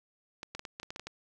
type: clicks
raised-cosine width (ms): 0.2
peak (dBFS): -23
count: 10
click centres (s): 0.431 / 0.55 / 0.594 / 0.652 / 0.799 / 0.831 / 0.905 / 0.961 / 0.996 / 1.07
effects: none